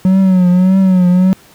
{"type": "tone with vibrato", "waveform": "triangle", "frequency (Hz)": 185, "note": "F#3", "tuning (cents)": 0, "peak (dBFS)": -4, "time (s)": [0.05, 1.33], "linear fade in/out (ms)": 0, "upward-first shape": "triangle", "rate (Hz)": 1.7, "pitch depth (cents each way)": 75, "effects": ["pink hiss -43 dBFS RMS until 1.54 s", "high-pass 80 Hz 12 dB/octave"]}